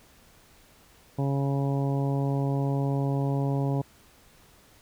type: harmonic tone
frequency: 138.59 Hz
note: C#3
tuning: in tune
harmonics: 1 / 2 / 3 / 4 / 5 / 6 / 7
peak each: -25 / -31 / -35 / -37 / -39 / -41 / -42 dBFS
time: 1.18-3.82 s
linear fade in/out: 10 ms
effects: pink hiss -57 dBFS RMS until 4.81 s